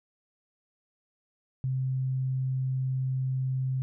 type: tone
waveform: sine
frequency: 130.81 Hz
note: C3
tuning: in tune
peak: -26 dBFS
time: 1.64-3.82 s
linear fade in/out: 0 ms
effects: none